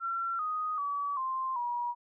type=tone with pitch steps; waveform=sine; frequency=1359 / 1246.2 / 1142.8 / 1047.9 / 961 Hz; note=F6 / D#6 / D6 / C6 / B5; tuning=-48 / +2 / -48 / +2 / -48 cents; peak=-30 dBFS; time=0-1.95 s; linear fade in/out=50 ms; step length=390 ms; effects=none